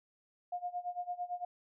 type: tone with tremolo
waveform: sine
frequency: 712 Hz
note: F5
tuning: 33 cents sharp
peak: -33 dBFS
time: 0.52-1.45 s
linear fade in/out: 5 ms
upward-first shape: sine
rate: 8.9 Hz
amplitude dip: 90%
effects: none